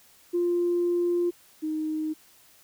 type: tone pair in turn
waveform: sine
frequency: 349.2 / 311.1 Hz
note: F4 / D#4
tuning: 0 / 0 cents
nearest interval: major second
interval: 200 cents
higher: first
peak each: -21 / -26 dBFS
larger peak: first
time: 0.33-1.31 / 1.62-2.14 s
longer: first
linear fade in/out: 20 ms
effects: tanh soft clip ceiling -17 dBFS + white hiss -57 dBFS RMS until 2.63 s